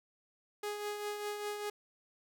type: tone with tremolo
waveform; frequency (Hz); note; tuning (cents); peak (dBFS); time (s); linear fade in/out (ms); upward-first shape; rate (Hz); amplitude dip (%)
sawtooth; 415.3; G#4; 0; -31; 0.63-1.7; 5; triangle; 5; 50
effects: none